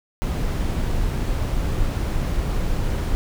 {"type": "noise", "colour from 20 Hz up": "brown", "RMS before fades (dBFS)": -22, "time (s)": [0.22, 3.15], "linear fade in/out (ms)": 0, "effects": []}